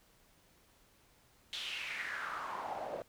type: noise with band-pass filter sweep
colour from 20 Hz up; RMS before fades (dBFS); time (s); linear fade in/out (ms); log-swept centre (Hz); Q
pink; -41; 1.53-3.02; 0; 3600 to 540; 4.7
effects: pink hiss -67 dBFS RMS until 3.08 s